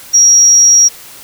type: tone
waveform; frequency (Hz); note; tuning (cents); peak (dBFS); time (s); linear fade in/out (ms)
sine; 5670; F8; +25; -3; 0.13-0.89; 20
effects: white hiss -34 dBFS RMS until 1.23 s